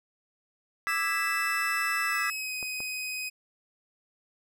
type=tone with pitch glide; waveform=sawtooth; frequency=2637 to 2511 Hz; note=E7 to D#7; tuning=0 to +15 cents; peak=-29 dBFS; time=0.87-3.3 s; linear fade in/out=20 ms; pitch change=-85 cents; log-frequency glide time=2.07-2.53 s
type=chord; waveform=triangle; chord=E dominant seventh; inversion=third; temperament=just; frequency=1186.7 / 1318.5 / 1648.1 / 1977.8 Hz; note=D6 / E6 / G#6 / B6; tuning=+18 / 0 / -14 / +2 cents; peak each=-33 / -32 / -31 / -29 dBFS; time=0.87-2.3 s; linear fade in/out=0 ms
type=clicks; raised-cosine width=1 ms; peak=-28 dBFS; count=2; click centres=2.628 / 2.804 s
effects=none